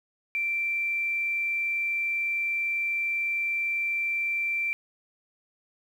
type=tone; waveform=sine; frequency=2349 Hz; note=D7; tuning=in tune; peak=-25 dBFS; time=0.35-4.73 s; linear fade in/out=0 ms; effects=9-bit